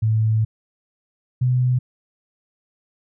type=tone pair in turn; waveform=sine; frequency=110 / 125.82 Hz; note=A2 / B2; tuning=0 / +33 cents; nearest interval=major second; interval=233 cents; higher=second; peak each=-15 dBFS; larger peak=neither; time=0.02-0.45 / 1.41-1.79 s; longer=first; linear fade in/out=10 ms; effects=none